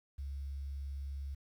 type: tone with quantisation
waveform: sine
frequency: 69.3 Hz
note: C#2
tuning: in tune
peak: -38 dBFS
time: 0.18-1.35 s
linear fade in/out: 10 ms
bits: 11
effects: none